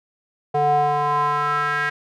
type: tone with band-pass filter sweep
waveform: square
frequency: 146.83 Hz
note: D3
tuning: in tune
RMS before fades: -20 dBFS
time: 0.54-1.9 s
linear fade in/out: 10 ms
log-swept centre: 640 to 1700 Hz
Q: 4.8
effects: none